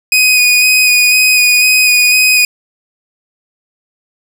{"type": "tone with vibrato", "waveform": "sawtooth", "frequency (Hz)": 2489, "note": "D#7", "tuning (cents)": 0, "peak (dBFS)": -3, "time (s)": [0.12, 2.45], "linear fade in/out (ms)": 2, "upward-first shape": "square", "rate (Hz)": 2, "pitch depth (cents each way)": 13, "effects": []}